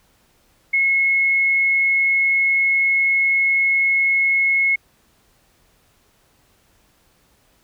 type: tone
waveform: sine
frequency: 2176 Hz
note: C#7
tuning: 33 cents flat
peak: -14 dBFS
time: 0.73-4.76 s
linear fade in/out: 10 ms
effects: pink hiss -59 dBFS RMS until 7.63 s